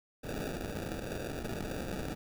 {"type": "noise with sample-and-hold", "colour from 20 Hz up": "blue", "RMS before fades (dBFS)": -38, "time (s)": [0.23, 2.15], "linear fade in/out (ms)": 20, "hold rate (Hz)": 1050, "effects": []}